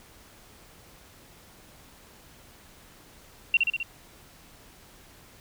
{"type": "tone with echo", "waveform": "sine", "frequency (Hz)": 2741, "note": "F7", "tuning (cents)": -33, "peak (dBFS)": -16, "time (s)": [3.54, 3.57], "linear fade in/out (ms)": 2, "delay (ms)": 65, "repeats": 4, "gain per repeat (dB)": -3, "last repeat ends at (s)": 3.83, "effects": ["pink hiss -53 dBFS RMS until 5.4 s"]}